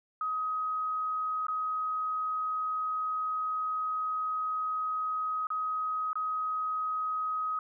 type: tone with dropouts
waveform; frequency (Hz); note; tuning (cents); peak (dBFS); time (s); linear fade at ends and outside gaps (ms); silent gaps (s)
sine; 1262; D#6; +24; -29; 0.21-7.59; 2; 1.468-1.483 / 5.47-5.503 / 6.131-6.155
effects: none